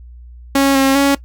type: tone with pitch steps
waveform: sawtooth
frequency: 275.1 / 269.9 / 278.8 Hz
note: C#4 / C#4 / C#4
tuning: -13 / -46 / +10 cents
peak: -6 dBFS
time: 0.55-1.15 s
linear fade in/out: 5 ms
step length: 200 ms
effects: noise-tail reverb RT60 0.1 s tail -19 dB re dry + added 60 Hz sine -34 dBFS peak until 1.24 s